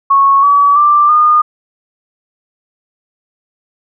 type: tone with pitch steps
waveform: sine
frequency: 1103 / 1140.6 / 1179.4 / 1219.6 Hz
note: C#6 / C#6 / D6 / D#6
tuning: -9 / +49 / +7 / -35 cents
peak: -5 dBFS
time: 0.1-1.42 s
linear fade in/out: 10 ms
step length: 330 ms
effects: none